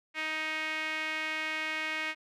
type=tone with band-pass filter; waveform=sawtooth; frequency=313.2 Hz; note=D#4; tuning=11 cents sharp; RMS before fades=-34 dBFS; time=0.14-2.15 s; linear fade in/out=50 ms; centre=2200 Hz; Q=3.3; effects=none